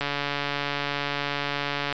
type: click train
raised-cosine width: 0.3 ms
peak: -11 dBFS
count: 275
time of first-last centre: 0.01-1.926 s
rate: 143 Hz
effects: resampled to 16000 Hz